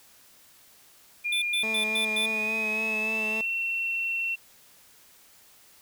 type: tone with pitch glide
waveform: sine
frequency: 2416 to 2712 Hz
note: D7 to E7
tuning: +48 to +49 cents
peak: -26 dBFS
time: 1.24-4.36 s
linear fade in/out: 20 ms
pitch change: +201 cents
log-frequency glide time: 2.13-3.46 s
type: tone bursts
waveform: square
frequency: 3520 Hz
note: A7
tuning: in tune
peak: -27 dBFS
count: 5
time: 1.32-2.26 s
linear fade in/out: 5 ms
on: 100 ms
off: 110 ms
type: tone with vibrato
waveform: 15% pulse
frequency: 218.2 Hz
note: A3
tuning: 14 cents flat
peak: -27 dBFS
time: 1.63-3.41 s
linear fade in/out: 2 ms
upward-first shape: sine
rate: 3.5 Hz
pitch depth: 22 cents each way
effects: white hiss -56 dBFS RMS until 5.81 s